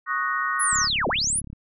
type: chord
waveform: sine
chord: D# minor seventh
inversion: third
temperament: equal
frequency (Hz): 1108.7 / 1244.5 / 1480 / 1864.7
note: C#6 / D#6 / F#6 / A#6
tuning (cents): 0 / 0 / 0 / 0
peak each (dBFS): -28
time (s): 0.06-0.89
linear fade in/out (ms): 50
type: linear two-way sweep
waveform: sine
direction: down then up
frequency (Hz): 10800 to 164.81 to 10800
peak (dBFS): -21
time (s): 0.59-1.41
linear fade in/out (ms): 20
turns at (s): 1.08
type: click train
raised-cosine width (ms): 5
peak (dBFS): -26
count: 29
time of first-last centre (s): 0.73-1.53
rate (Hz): 35
effects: none